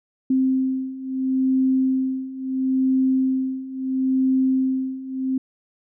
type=beating tone pair; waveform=sine; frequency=261.6 / 262.34 Hz; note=C4 / C4; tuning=0 / +5 cents; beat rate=0.74 Hz; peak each=-23 / -20 dBFS; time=0.3-5.38 s; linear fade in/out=5 ms; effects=none